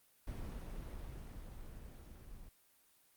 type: noise with level ramp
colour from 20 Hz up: brown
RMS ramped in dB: -42 to -54 dBFS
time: 0.27-2.49 s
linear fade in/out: 5 ms
effects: white hiss -70 dBFS RMS until 3.16 s + Opus 32 kbps